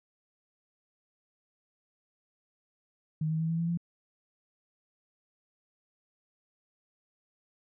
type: tone with pitch steps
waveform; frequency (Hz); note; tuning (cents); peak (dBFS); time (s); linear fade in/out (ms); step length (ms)
sine; 156.2 / 159.02 / 161.9 / 164.82 / 167.8 / 170.83; D#3 / D#3 / E3 / E3 / E3 / F3; +7 / +38 / -31 / 0 / +31 / -38; -27; 3.21-3.774; 5; 94
effects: none